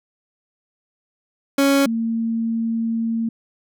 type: tone pair in turn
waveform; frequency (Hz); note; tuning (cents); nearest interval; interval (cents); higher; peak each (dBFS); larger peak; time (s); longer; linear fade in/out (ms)
30% pulse / sine; 277.2 / 227.7; C#4 / A#3; 0 / -40; minor third; 340; first; -11 / -19; first; 1.58-1.86 / 1.86-3.29; second; 5
effects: none